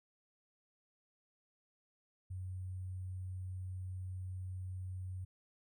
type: tone with sample-and-hold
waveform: sine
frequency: 92.5 Hz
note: F#2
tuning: in tune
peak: -40 dBFS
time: 2.3-5.25 s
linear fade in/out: 10 ms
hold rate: 8820 Hz
effects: none